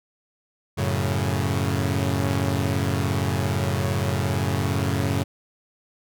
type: chord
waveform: sawtooth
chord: F# minor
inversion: none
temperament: equal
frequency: 92.5 / 110 / 138.59 Hz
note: F#2 / A2 / C#3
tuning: 0 / 0 / 0 cents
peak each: -21 / -23 / -22 dBFS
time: 0.77-5.24 s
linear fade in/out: 20 ms
effects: none